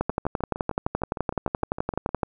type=two click trains; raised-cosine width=1 ms; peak=-18 / -9 dBFS; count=14 / 27; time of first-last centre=0.1-2.091 / 0.01-2.232 s; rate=6.53 / 11.7 Hz; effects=none